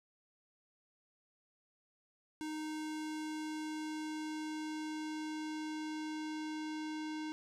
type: tone with low-pass filter sweep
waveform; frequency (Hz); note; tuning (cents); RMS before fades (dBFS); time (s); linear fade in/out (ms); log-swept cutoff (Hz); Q
square; 309.3; D#4; -10; -41; 2.41-7.32; 0; 9300 to 5300; 0.98
effects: none